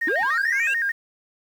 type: tone with vibrato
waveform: sine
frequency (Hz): 1727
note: A6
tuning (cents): -33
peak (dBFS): -20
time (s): 0.01-0.92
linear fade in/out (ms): 10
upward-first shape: square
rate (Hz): 6.8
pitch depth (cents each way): 120
type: linear sweep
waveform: triangle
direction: up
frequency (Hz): 277.2 to 2794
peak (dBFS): -20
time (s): 0.07-0.74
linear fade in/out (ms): 5
effects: tanh soft clip ceiling -14 dBFS + 8-bit